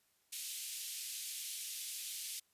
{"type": "band-pass noise", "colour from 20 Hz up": "white", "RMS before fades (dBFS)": -44, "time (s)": [0.32, 2.4], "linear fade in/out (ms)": 10, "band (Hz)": [2600, 13000], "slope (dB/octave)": 24, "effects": ["white hiss -75 dBFS RMS until 2.53 s", "resampled to 32000 Hz"]}